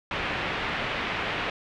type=low-pass noise; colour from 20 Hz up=white; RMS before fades=-30 dBFS; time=0.11-1.5 s; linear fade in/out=2 ms; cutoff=2800 Hz; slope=24 dB/octave; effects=none